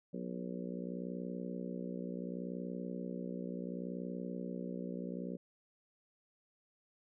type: harmonic tone with a mistuned harmonic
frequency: 60.7 Hz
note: B1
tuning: 29 cents flat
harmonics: 3 / 4 / 5 / 6 / 7 / 8 / 9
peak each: -42 / -44 / -50 / -49 / -50 / -49 / -51 dBFS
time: 0.13-5.37 s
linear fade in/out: 10 ms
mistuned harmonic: 9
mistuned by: +17 cents
effects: none